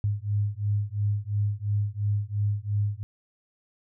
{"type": "beating tone pair", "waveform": "sine", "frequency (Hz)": [101.7, 104.6], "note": ["G#2", "G#2"], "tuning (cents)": [-36, 13], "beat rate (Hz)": 2.9, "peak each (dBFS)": -27, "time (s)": [0.04, 3.03], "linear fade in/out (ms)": 0, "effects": []}